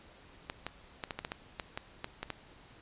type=clicks; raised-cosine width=0.3 ms; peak=-20 dBFS; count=12; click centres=0.499 / 0.666 / 1.038 / 1.108 / 1.19 / 1.249 / 1.319 / 1.598 / 1.775 / 2.044 / 2.23 / 2.303 s; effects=pink hiss -57 dBFS RMS until 2.81 s + resampled to 8000 Hz